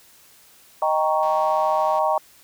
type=chord; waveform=sine; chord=Eb dominant seventh; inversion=none; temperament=equal; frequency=622.3 / 784 / 932.3 / 1108.7 Hz; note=Eb5 / G5 / Bb5 / Db6; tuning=0 / 0 / 0 / 0 cents; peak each=-22 / -23 / -23 / -25 dBFS; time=0.82-2.18 s; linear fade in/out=2 ms
type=click train; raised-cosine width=0.2 ms; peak=-27 dBFS; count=135; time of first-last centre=1.23-1.987 s; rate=177 Hz
effects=white hiss -52 dBFS RMS until 2.43 s